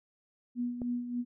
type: tone with tremolo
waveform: sine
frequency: 243.1 Hz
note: B3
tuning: 27 cents flat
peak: -29 dBFS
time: 0.55-1.25 s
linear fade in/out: 50 ms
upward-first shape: sine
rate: 3.4 Hz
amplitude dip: 60%
type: click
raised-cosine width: 2 ms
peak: -27 dBFS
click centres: 0.818 s
effects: none